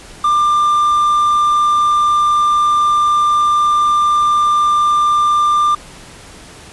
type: tone with quantisation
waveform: triangle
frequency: 1192 Hz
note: D6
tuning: 25 cents sharp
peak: -8 dBFS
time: 0.24-5.75 s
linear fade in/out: 5 ms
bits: 6
effects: pink hiss -37 dBFS RMS until 6.72 s + resampled to 24000 Hz